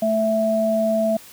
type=tone pair together; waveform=sine; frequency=220 / 659.3 Hz; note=A3 / E5; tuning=0 / 0 cents; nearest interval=octave + perfect fifth; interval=1900 cents; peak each=-22 / -18 dBFS; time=0.02-1.17 s; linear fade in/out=5 ms; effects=white hiss -44 dBFS RMS until 1.32 s